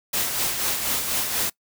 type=noise with tremolo; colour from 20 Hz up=white; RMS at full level=-23 dBFS; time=0.13-1.5 s; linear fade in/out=10 ms; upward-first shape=sine; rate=4.1 Hz; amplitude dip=45%; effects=noise-tail reverb RT60 0.1 s tail -22 dB re dry